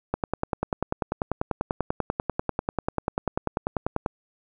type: click train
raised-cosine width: 1 ms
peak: -10 dBFS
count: 41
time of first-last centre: 0.14-4.062 s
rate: 10.2 Hz
effects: none